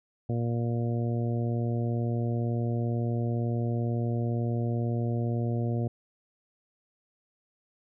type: harmonic tone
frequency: 117.9 Hz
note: A#2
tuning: 20 cents sharp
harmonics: 1 / 2 / 3 / 4 / 5 / 6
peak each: -27 / -33 / -37 / -39 / -41 / -43 dBFS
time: 0.29-5.88 s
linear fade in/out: 5 ms
effects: none